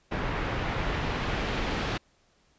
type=noise with low-pass filter sweep; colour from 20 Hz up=pink; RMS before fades=-30 dBFS; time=0.11-1.98 s; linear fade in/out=10 ms; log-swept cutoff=2000 to 3500 Hz; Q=0.87; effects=pink hiss -66 dBFS RMS until 2.58 s + resampled to 16000 Hz